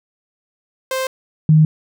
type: tone pair in turn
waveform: sawtooth / sine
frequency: 523.3 / 155.58 Hz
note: C5 / D#3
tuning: 0 / 0 cents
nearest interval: octave + major sixth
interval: 2100 cents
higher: first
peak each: -15 / -7 dBFS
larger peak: second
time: 0.91-1.07 / 1.49-1.65 s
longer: neither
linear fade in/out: 2 ms
effects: none